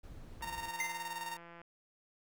brown noise, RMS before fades -50 dBFS, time 0.03-0.7 s, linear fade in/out 10 ms
click train, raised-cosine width 0.5 ms, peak -38 dBFS, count 206, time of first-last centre 0.41-1.616 s, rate 170 Hz
sawtooth tone with tremolo, 922 Hz, A#5, 19 cents flat, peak -34 dBFS, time 0.42-1.37 s, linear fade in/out 5 ms, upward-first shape square, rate 19 Hz, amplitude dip 50%
square tone with exponential decay, 2083 Hz, C7, 8 cents flat, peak -32 dBFS, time 0.8-1.13 s, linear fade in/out 2 ms, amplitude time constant 70 ms
effects none

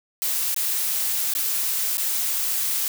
blue noise with dropouts, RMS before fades -24 dBFS, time 0.22-2.88 s, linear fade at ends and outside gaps 0 ms, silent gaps 0.544-0.563 / 1.337-1.351 / 1.971-1.981 s, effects none

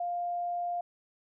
sine tone, 701 Hz, F5, 6 cents sharp, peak -30 dBFS, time 0-0.81 s, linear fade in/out 5 ms, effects none

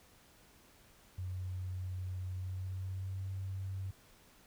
sine tone with pitch glide, 92.1 to 95.62 Hz, F#2 to G2, -7 to -43 cents, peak -37 dBFS, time 1.18-3.91 s, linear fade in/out 5 ms, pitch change +64 cents, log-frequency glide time 2.32-3.24 s, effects pink hiss -63 dBFS RMS until 4.46 s

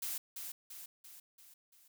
blue noise with echo, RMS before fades -39 dBFS, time 0.02-0.18 s, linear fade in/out 5 ms, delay 340 ms, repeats 5, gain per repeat -5 dB, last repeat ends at 1.88 s, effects none

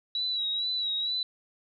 sine tone with vibrato, 3896 Hz, B7, 24 cents flat, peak -27 dBFS, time 0.15-1.23 s, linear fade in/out 2 ms, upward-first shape sine, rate 2.2 Hz, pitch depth 49 cents each way, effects none

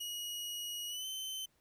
sawtooth tone with pitch glide, 2900 to 3072 Hz, F#7 to G7, -35 to -36 cents, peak -36 dBFS, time 0-1.46 s, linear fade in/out 10 ms, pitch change +99 cents, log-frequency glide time 0.88-1.06 s, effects pink hiss -74 dBFS RMS until 1.6 s

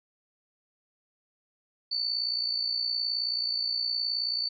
sine tone with amplitude modulation, 4500 Hz, C#8, 25 cents sharp, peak -24 dBFS, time 1.91-4.49 s, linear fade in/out 10 ms, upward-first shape sine, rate 59 Hz, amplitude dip 65%, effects none

